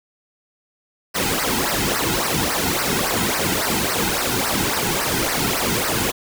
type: noise with flanger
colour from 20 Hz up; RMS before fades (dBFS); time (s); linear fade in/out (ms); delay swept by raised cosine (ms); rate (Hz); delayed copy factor
pink; -21; 1.14-6.12; 20; 0.28 to 1.78; 3.6; -0.85
effects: none